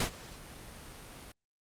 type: noise with ADSR envelope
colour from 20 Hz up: pink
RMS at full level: -28 dBFS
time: 0-1.32 s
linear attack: 4 ms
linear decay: 93 ms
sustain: -20 dB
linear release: 5 ms
effects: low-pass 12000 Hz 12 dB/octave + Opus 48 kbps